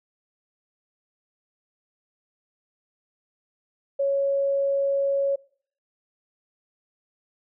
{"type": "tone", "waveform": "sine", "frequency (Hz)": 554.4, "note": "C#5", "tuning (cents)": 0, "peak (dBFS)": -20, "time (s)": [3.99, 5.36], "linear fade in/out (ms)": 10, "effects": ["noise-tail reverb RT60 0.5 s tail -22 dB re dry"]}